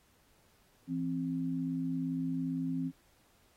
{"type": "tone pair together", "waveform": "sine", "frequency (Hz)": [166.2, 263.8], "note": ["E3", "C4"], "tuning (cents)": [15, 14], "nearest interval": "minor sixth", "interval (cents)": 799, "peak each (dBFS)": [-36, -33], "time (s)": [0.87, 2.92], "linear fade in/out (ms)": 50, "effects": ["pink hiss -68 dBFS RMS until 3.56 s", "AAC 48 kbps"]}